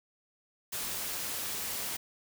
white noise, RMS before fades -36 dBFS, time 0.72-1.97 s, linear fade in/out 10 ms, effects none

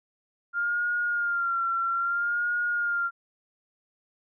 sine tone with vibrato, 1396.9 Hz, F6, in tune, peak -24 dBFS, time 0.53-3.11 s, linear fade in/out 50 ms, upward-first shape sine, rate 0.61 Hz, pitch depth 47 cents each way, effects none

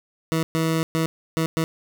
20% pulse tone bursts at uneven times, 161.8 Hz, E3, 32 cents flat, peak -15 dBFS, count 5, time 0.32-0.43 / 0.55-0.83 / 0.95-1.06 / 1.37-1.46 / 1.57-1.64 s, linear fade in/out 0 ms, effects none

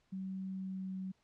sine tone with pitch glide, 190 to 188.58 Hz, F#3 to F#3, +46 to +33 cents, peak -38 dBFS, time 0.12-1.12 s, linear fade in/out 10 ms, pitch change -13 cents, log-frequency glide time 0.49-0.97 s, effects pink hiss -75 dBFS RMS until 1.23 s + low-pass 6000 Hz 12 dB/octave

